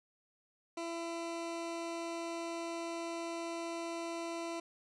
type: tone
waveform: 20% pulse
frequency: 335.6 Hz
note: E4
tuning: 31 cents sharp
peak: -33 dBFS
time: 0.77-4.6 s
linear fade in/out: 5 ms
effects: resampled to 22050 Hz + 12-bit